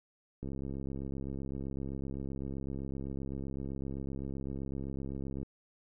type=click train; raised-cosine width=3 ms; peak=-27 dBFS; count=340; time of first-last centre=0.43-5.43 s; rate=67.8 Hz; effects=none